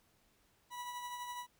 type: tone with tremolo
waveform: 40% pulse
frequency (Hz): 978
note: B5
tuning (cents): -17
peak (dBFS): -39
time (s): 0.7-1.47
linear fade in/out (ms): 50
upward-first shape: triangle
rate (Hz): 12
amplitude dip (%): 45
effects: pink hiss -72 dBFS RMS until 1.59 s